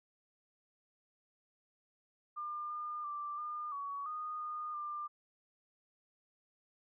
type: tone with pitch steps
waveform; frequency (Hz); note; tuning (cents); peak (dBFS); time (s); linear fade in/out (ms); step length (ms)
sine; 1200 / 1209 / 1176 / 1209 / 1126 / 1232 / 1224 / 1193; D6 / D6 / D6 / D6 / C#6 / D#6 / D#6 / D6; +37 / +50 / +2 / +50 / +27 / -17 / -29 / +27; -38; 2.36-5.08; 20; 340
effects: none